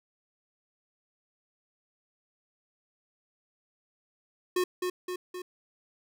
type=tone with echo; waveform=square; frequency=362.6 Hz; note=F#4; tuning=35 cents flat; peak=-25 dBFS; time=4.56-4.64 s; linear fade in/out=5 ms; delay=260 ms; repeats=3; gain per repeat=-4 dB; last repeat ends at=5.42 s; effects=none